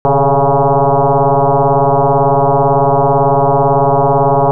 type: tone with frequency modulation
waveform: sine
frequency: 130 Hz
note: C3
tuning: 11 cents flat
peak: -7 dBFS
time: 0.05-4.51 s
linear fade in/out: 0 ms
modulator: 139 Hz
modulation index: 6.4
effects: none